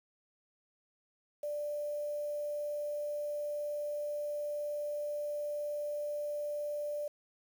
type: tone with quantisation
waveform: sine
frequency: 589 Hz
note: D5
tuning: 5 cents sharp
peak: -34 dBFS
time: 1.43-7.08 s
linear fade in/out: 5 ms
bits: 9
effects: none